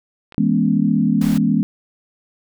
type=clicks; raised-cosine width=0.3 ms; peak=-24 dBFS; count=2; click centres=0.323 / 0.345 s
type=chord; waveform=sine; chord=C# minor seventh; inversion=first; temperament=equal with one note detuned; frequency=164.81 / 207.7 / 241.3 / 277.2 Hz; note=E3 / G#3 / B3 / C#4; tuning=0 / 0 / -40 / 0 cents; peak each=-20 / -17 / -19 / -21 dBFS; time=0.38-1.63 s; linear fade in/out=0 ms
type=noise; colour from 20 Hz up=pink; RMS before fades=-32 dBFS; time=1.21-1.38 s; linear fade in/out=5 ms
effects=none